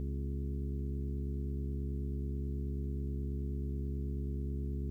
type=harmonic tone with a mistuned harmonic; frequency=69.3 Hz; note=C#2; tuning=in tune; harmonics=1 / 2 / 3 / 4 / 5 / 6; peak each=-35 / -41 / -45 / -47 / -49 / -51 dBFS; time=0-4.9 s; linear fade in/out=0 ms; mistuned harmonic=4; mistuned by=-81 cents; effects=12-bit